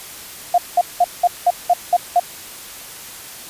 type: tone bursts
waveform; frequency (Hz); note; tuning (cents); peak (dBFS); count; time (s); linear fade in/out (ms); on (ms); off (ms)
sine; 707; F5; +21; -9; 8; 0.54-2.198; 5; 41; 190
effects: white hiss -35 dBFS RMS until 3.49 s + resampled to 32000 Hz